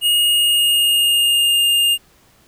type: tone with pitch glide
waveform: square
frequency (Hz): 2865 to 2817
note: F7 to F7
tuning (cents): +44 to +14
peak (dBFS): -13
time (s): 0.01-1.98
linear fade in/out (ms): 50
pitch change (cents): -30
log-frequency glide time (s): 0.19-1.65
effects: pink hiss -53 dBFS RMS until 2.47 s